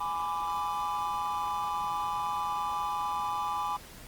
triangle chord, G# diminished, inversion none, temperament equal with one note detuned, 830.6 / 999.8 / 1174.7 Hz, G#5 / B5 / D6, 0 / +21 / 0 cents, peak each -32 dBFS, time 0-3.77 s, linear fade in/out 10 ms, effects pink hiss -49 dBFS RMS until 4.07 s + Opus 24 kbps

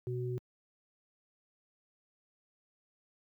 sine tone pair together, 123.8 / 371 Hz, B2 / F#4, +5 / +5 cents, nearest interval octave + perfect fifth, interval 1900 cents, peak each -34 / -38 dBFS, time 0.07-0.38 s, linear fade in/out 0 ms, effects high-pass 80 Hz 12 dB/octave + 12-bit

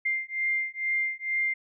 sine beating tone pair, 2100 / 2102.2 Hz, C7 / C7, +6 / +8 cents, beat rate 2.2 Hz, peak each -29 dBFS, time 0.05-1.54 s, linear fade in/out 10 ms, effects none

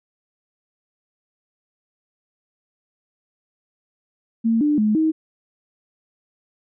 sine tone with pitch steps, 227.1 / 296.7 / 213.2 / 316.3 Hz, A#3 / D4 / G#3 / D#4, -45 / +18 / +46 / +29 cents, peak -15 dBFS, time 4.44-5.12 s, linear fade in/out 20 ms, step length 170 ms, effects none

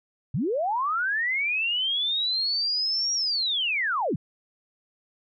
sine linear two-way sweep, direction up then down, 103.5 to 5690 to 103.5 Hz, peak -23 dBFS, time 0.34-4.16 s, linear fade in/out 5 ms, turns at 3.14 s, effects none

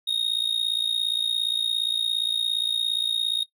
triangle tone with amplitude modulation, 3729 Hz, A#7, in tune, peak -17 dBFS, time 0.07-3.44 s, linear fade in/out 10 ms, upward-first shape sine, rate 57.3 Hz, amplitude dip 75%, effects noise-tail reverb RT60 0.1 s tail -18 dB re dry

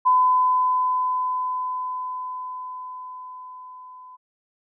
sine tone with level ramp, 1010 Hz, B5, 39 cents sharp, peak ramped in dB -13 to -41 dBFS, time 0.05-4.17 s, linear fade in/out 20 ms, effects none

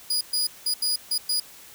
sawtooth tone bursts at uneven times, 4908 Hz, D#8, 25 cents flat, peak -19 dBFS, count 6, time 0.1-0.21 / 0.33-0.47 / 0.66-0.74 / 0.82-0.96 / 1.11-1.18 / 1.29-1.4 s, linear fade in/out 5 ms, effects white hiss -47 dBFS RMS until 1.74 s

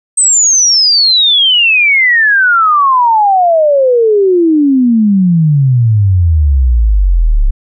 sine exponential sweep, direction down, 8330 to 33.18 Hz, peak -5 dBFS, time 0.17-7.51 s, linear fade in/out 10 ms, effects none

